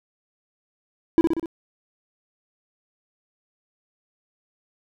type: tone with echo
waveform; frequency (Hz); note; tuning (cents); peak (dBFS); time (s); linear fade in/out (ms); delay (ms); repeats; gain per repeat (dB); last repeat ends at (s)
triangle; 329.6; E4; 0; -9; 1.18-1.21; 0; 62; 4; -4; 1.458
effects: none